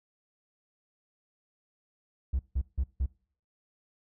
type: tone bursts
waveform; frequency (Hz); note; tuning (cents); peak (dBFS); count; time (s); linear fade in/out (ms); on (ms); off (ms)
triangle; 65.5; C2; +2; -22; 4; 2.33-3.062; 10; 63; 160
effects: noise-tail reverb RT60 0.5 s tail -25 dB re dry + tanh soft clip ceiling -20 dBFS